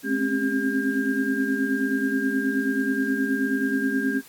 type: tone cluster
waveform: sine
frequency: 212.9 / 261.7 / 271.1 / 398.8 / 1607 Hz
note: G#3 / C4 / C#4 / G4 / G6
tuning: +43 / 0 / -38 / +30 / +43 cents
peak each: -30 / -27 / -25 / -32 / -28 dBFS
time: 0.03-4.22 s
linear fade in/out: 50 ms
effects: white hiss -49 dBFS RMS until 4.28 s + AAC 64 kbps